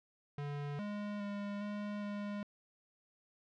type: tone with pitch steps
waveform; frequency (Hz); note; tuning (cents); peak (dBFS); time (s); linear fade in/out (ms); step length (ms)
square; 144.4 / 206.5 / 203.1 / 206.6 / 204.9; D3 / G#3 / G#3 / G#3 / G#3; -29 / -10 / -38 / -9 / -23; -39; 0.38-2.43; 2; 410
effects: low-pass 3000 Hz 12 dB/octave